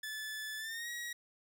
sawtooth tone with pitch glide, 1737 to 1905.2 Hz, A6 to A#6, -23 to +37 cents, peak -36 dBFS, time 0.03-1.13 s, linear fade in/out 5 ms, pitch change +160 cents, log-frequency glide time 0.58-0.89 s, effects none

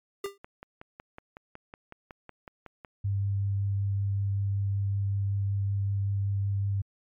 square tone with exponential decay, 398.7 Hz, G4, 29 cents sharp, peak -28 dBFS, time 0.24-0.38 s, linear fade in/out 5 ms, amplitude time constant 30 ms
click train, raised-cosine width 0.5 ms, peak -28 dBFS, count 15, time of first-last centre 0.26-2.848 s, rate 5.41 Hz
sine tone with vibrato, 99.4 Hz, G2, 25 cents sharp, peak -25 dBFS, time 3.04-6.82 s, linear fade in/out 10 ms, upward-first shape triangle, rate 5.3 Hz, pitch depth 10 cents each way
effects MP3 96 kbps

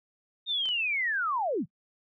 sine linear sweep, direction down, 3703 to 116.54 Hz, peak -26 dBFS, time 0.46-1.66 s, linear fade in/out 50 ms
clicks, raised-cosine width 0.2 ms, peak -28 dBFS, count 2, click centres 0.657 / 0.689 s
effects noise-tail reverb RT60 0.1 s tail -26 dB re dry

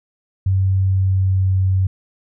sine tone with pitch glide, 95.4 to 94.47 Hz, G2 to F#2, -47 to +37 cents, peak -13 dBFS, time 0.46-1.87 s, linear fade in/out 5 ms, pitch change -16 cents, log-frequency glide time 0.8-1.56 s, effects none

